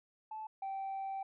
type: tone pair in turn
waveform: sine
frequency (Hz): 870 / 777.3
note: A5 / G5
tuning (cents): -20 / -15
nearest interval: major second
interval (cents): 195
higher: first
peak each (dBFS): -40 / -35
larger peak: second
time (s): 0.31-0.47 / 0.62-1.23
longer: second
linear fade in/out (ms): 5
effects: tanh soft clip ceiling -35 dBFS